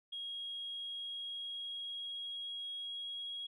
sine tone with pitch glide, 3282 to 3305 Hz, G#7 to G#7, -21 to -9 cents, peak -39 dBFS, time 0.12-3.47 s, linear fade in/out 10 ms, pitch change +12 cents, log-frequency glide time 0.61-3.31 s, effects tanh soft clip ceiling -35 dBFS

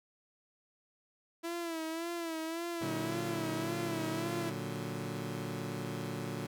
sawtooth tone with vibrato, 331.2 Hz, E4, 8 cents sharp, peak -32 dBFS, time 1.43-4.51 s, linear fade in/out 20 ms, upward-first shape sine, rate 1.8 Hz, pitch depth 64 cents each way
20% pulse chord, Bb augmented, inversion none, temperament equal, 116.54 / 146.83 / 185 Hz, Bb2 / D3 / F#3, 0 / 0 / 0 cents, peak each -36 / -36 / -37 dBFS, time 2.81-6.47 s, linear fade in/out 10 ms
effects none

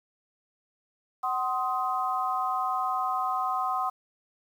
sine chord, C diminished, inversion second, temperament just, 753.5 / 1046.5 / 1255.8 Hz, Gb5 / C6 / Eb6, +31 / 0 / +16 cents, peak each -30 dBFS, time 1.23-3.9 s, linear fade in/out 10 ms, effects 9-bit

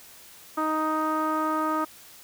sawtooth tone with low-pass filter, 311.9 Hz, D#4, 4 cents sharp, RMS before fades -26 dBFS, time 0.57-1.85 s, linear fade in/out 10 ms, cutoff 1200 Hz, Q 5.8, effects white hiss -49 dBFS RMS until 2.23 s

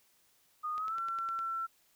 sine tone with pitch glide, 1231 to 1350.2 Hz, D#6 to E6, -19 to +41 cents, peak -33 dBFS, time 0.63-1.67 s, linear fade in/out 20 ms, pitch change +160 cents, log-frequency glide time 0.75-0.97 s
click train, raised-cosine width 0.2 ms, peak -32 dBFS, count 7, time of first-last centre 0.78-1.39 s, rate 9.83 Hz
effects white hiss -69 dBFS RMS until 1.95 s

